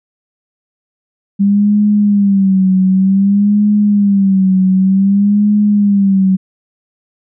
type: tone with vibrato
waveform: sine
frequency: 197.6 Hz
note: G3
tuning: 14 cents sharp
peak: -7 dBFS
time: 1.39-6.37 s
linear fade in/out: 20 ms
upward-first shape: sine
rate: 0.54 Hz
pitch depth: 92 cents each way
effects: none